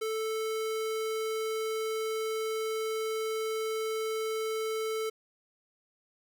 square tone, 440 Hz, A4, in tune, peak -31 dBFS, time 0.01-5.1 s, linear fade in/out 10 ms, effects 11-bit

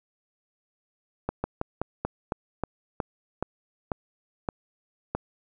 slowing click train, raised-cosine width 1 ms, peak -13 dBFS, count 12, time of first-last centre 1.29-5.15 s, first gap 150 ms, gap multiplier 1.16, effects none

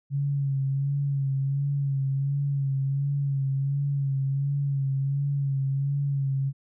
sine tone with vibrato, 138.59 Hz, C#3, in tune, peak -23 dBFS, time 0.1-6.53 s, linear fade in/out 50 ms, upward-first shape sine, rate 1.4 Hz, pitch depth 38 cents each way, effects none

